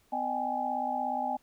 sine tone cluster, 254.1 / 612 / 781 / 838 Hz, B3 / D#5 / G5 / G#5, +49 / -29 / -7 / +15 cents, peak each -38 / -38 / -33 / -32 dBFS, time 0.12-1.37 s, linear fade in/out 10 ms, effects pink hiss -67 dBFS RMS until 1.42 s

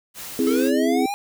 white noise, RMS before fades -35 dBFS, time 0.14-0.72 s, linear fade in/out 50 ms
sine chord, C augmented, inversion none, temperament equal, 261.6 / 329.6 / 415.3 Hz, C4 / E4 / G#4, 0 / 0 / 0 cents, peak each -20 / -23 / -23 dBFS, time 0.39-1.06 s, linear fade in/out 2 ms
square linear sweep, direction up, 424.7 to 825 Hz, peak -25 dBFS, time 0.47-1.14 s, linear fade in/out 0 ms
effects none

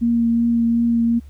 sine tone with vibrato, 233.1 Hz, A#3, in tune, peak -14 dBFS, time 0.01-1.2 s, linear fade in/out 20 ms, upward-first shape triangle, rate 2.7 Hz, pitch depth 15 cents each way, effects added 71 Hz sine -37 dBFS peak until 1.29 s + pink hiss -59 dBFS RMS until 1.29 s

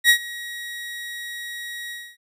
30% pulse tone with ADSR envelope, 1900 Hz, A#6, 33 cents sharp, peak -7 dBFS, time 0.04-2.17 s, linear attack 53 ms, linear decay 85 ms, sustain -21 dB, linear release 260 ms, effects none

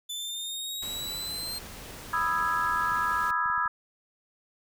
sawtooth exponential sweep, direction up, 3500 to 4186 Hz, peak -30 dBFS, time 0.09-1.59 s, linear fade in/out 10 ms
pink noise, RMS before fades -43 dBFS, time 0.82-3.31 s, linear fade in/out 5 ms
sine chord, E major seventh, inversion second, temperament equal with one note detuned, 987.8 / 1244.5 / 1325.4 / 1661.2 Hz, B5 / D#6 / E6 / G#6, 0 / 0 / +9 / 0 cents, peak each -30 dBFS, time 2.13-3.68 s, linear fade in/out 5 ms
clicks, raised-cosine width 5 ms, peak -39 dBFS, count 10, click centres 2.757 / 2.918 / 2.967 / 3.088 / 3.223 / 3.307 / 3.459 / 3.5 / 3.579 / 3.658 s
effects none

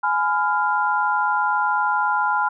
sine chord, F diminished, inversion first, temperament just, 838.1 / 1005.8 / 1396.9 Hz, Ab5 / Cb6 / F6, +16 / +31 / 0 cents, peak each -22 dBFS, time 0.03-2.49 s, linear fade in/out 10 ms, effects none

